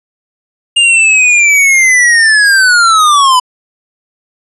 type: linear sweep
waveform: square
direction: down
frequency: 2831 to 987.8 Hz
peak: -5 dBFS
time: 0.76-3.4 s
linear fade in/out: 10 ms
effects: resampled to 24000 Hz